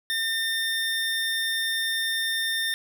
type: tone pair together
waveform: square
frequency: 1810 / 3620 Hz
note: A6 / A7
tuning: +48 / +48 cents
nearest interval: octave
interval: 1200 cents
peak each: -28 dBFS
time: 0.1-2.74 s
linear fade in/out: 0 ms
effects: none